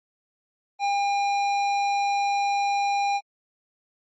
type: tone with hard clipping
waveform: triangle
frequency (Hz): 804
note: G5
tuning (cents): +44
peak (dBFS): -23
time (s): 0.79-3.21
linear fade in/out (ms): 50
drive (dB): 16
effects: MP3 32 kbps